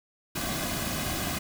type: noise with comb filter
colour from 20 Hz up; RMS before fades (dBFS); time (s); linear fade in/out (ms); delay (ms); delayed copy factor
pink; -31; 0.35-1.39; 10; 2.2; -0.65
effects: none